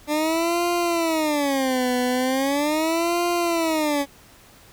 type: tone with vibrato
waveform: 20% pulse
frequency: 294.3 Hz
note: D4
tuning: 4 cents sharp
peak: -15 dBFS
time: 0.07-4.06 s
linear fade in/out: 50 ms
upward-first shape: sine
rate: 0.39 Hz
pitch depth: 290 cents each way
effects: pink hiss -50 dBFS RMS until 4.72 s